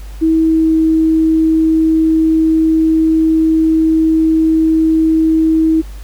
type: tone with pitch glide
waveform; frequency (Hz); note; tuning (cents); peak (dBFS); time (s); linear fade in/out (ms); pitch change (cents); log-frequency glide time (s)
sine; 322.1 to 319.9; E4 to D#4; -40 to +48; -8; 0.21-5.82; 20; -12; 0.43-0.74
effects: added 50 Hz sine -26 dBFS peak until 6.03 s + pink hiss -42 dBFS RMS until 6.03 s